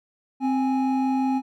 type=tone pair together; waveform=triangle; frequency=261.6 / 830.5 Hz; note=C4 / G#5; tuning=0 / 0 cents; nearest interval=octave + minor sixth; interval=2000 cents; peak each=-19 / -25 dBFS; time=0.4-1.42 s; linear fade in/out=50 ms; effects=none